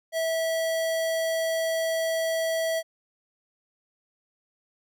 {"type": "tone", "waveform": "square", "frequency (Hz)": 652, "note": "E5", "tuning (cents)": -19, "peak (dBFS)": -25, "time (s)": [0.12, 2.83], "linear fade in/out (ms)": 50, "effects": []}